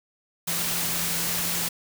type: tone in noise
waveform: sine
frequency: 171.4 Hz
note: F3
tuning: 32 cents flat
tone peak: -37 dBFS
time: 0.47-1.69 s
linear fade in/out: 10 ms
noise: white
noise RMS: -27 dBFS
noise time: 0.47-1.69 s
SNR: -13 dB
effects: none